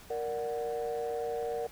sine chord, Bb augmented, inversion none, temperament equal, 466.2 / 587.3 / 740 Hz, Bb4 / D5 / F#5, 0 / 0 / 0 cents, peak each -32 / -38 / -37 dBFS, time 0.1-1.67 s, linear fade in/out 5 ms, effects tanh soft clip ceiling -26 dBFS + pink hiss -53 dBFS RMS until 1.71 s

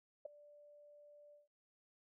sine tone with ADSR envelope, 587.3 Hz, D5, in tune, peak -39 dBFS, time 0.25-1.48 s, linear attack 7 ms, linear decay 8 ms, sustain -20 dB, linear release 150 ms, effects none

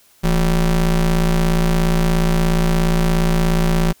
square ring-modulated tone, 97.4 Hz, G2, 11 cents flat, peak -11 dBFS, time 0.23-3.93 s, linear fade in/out 20 ms, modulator 68.9 Hz, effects white hiss -53 dBFS RMS until 4 s

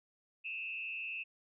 sine tone with frequency modulation, 2625 Hz, E7, 8 cents flat, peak -38 dBFS, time 0.44-1.24 s, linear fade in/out 20 ms, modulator 124 Hz, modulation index 0.91, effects none

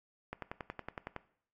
click train, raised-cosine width 0.5 ms, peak -24 dBFS, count 10, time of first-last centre 0.33-1.163 s, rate 10.8 Hz, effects noise-tail reverb RT60 0.6 s tail -18 dB re dry + AAC 48 kbps

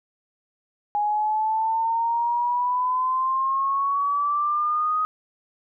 sine exponential sweep, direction up, 827 to 1256 Hz, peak -20 dBFS, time 0.95-5.05 s, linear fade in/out 0 ms, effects none

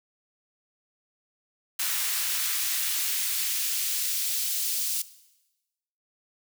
white noise with high-pass filter sweep, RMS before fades -28 dBFS, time 1.79-5.02 s, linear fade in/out 5 ms, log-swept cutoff 1300 to 4300 Hz, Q 0.78, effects noise-tail reverb RT60 1.0 s tail -17 dB re dry

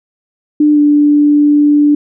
sine tone with pitch glide, 298.6 to 293.6 Hz, D4 to D4, +29 to 0 cents, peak -5 dBFS, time 0.6-1.95 s, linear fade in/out 5 ms, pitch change -29 cents, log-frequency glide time 0.73-0.79 s, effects none

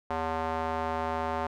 square tone with band-pass filter, 80.9 Hz, E2, 32 cents flat, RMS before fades -31 dBFS, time 0.1-1.47 s, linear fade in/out 5 ms, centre 870 Hz, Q 1.8, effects none

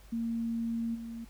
sine tone with level steps, 230.1 Hz, A#3, 22 cents flat, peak -30 / -38 dBFS, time 0.12-1.25 s, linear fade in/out 10 ms, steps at 0.94 s, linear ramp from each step 20 ms, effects added 50 Hz sine -53 dBFS peak until 1.29 s + pink hiss -60 dBFS RMS until 1.29 s

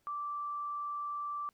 sine tone, 1169 Hz, D6, 8 cents flat, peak -35 dBFS, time 0.07-1.49 s, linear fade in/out 0 ms, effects pink hiss -75 dBFS RMS until 1.53 s

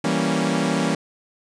sawtooth chord, E diminished seventh, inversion none, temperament equal, 164.81 / 196 / 233.1 / 277.2 Hz, E3 / G3 / Bb3 / Db4, 0 / 0 / 0 / 0 cents, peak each -21 dBFS, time 0.04-0.95 s, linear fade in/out 5 ms, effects resampled to 22050 Hz

